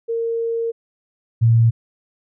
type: tone pair in turn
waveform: sine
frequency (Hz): 460 / 115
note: A#4 / A#2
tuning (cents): -23 / -23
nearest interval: 2 octaves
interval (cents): 2400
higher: first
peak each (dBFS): -19 / -10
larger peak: second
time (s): 0.08-0.72 / 1.41-1.71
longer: first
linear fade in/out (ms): 20
effects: none

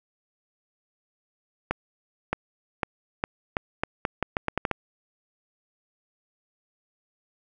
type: accelerating click train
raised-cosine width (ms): 0.5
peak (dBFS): -9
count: 13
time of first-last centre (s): 1.71-4.713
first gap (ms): 620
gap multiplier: 0.81
effects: none

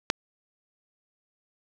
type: click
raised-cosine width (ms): 0.2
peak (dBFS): -4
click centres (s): 0.101
effects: none

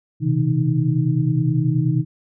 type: tone cluster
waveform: sine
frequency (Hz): 121.8 / 131.9 / 160.7 / 311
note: B2 / C3 / E3 / D#4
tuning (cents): -24 / +14 / -44 / -1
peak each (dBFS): -25 / -19 / -20 / -25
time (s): 0.2-2.05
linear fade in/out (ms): 50
effects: none

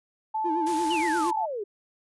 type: tone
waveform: sine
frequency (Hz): 873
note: A5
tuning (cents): -14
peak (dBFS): -25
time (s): 0.34-1.46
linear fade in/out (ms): 10
type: tone with vibrato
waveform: triangle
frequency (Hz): 329.6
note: E4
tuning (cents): 0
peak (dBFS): -25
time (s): 0.44-1.32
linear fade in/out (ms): 20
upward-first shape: sine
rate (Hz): 8.6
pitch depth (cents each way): 110
type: noise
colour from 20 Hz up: white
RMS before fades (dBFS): -38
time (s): 0.66-1.31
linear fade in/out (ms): 10
type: exponential sweep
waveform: sine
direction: down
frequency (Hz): 3107 to 386.4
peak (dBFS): -29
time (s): 0.9-1.64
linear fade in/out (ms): 10
effects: resampled to 24000 Hz

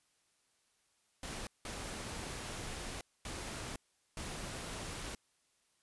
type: noise bursts at uneven times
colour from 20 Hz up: pink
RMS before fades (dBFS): -43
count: 4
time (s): 1.23-1.47 / 1.65-3.01 / 3.25-3.76 / 4.17-5.15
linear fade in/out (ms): 2
effects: white hiss -75 dBFS RMS until 5.82 s + resampled to 24000 Hz

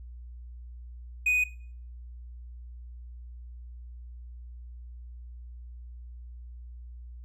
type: tone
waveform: triangle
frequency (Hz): 2489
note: D#7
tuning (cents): 0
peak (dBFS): -20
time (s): 1.26-1.44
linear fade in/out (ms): 5
effects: noise-tail reverb RT60 0.5 s tail -19 dB re dry + added 60 Hz sine -41 dBFS peak until 7.24 s

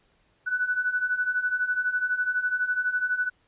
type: beating tone pair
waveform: sine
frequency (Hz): 1480 / 1492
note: F#6 / F#6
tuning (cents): 0 / +14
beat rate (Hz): 12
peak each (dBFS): -29 / -25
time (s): 0.46-3.3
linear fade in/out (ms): 20
effects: pink hiss -66 dBFS RMS until 3.47 s + resampled to 8000 Hz

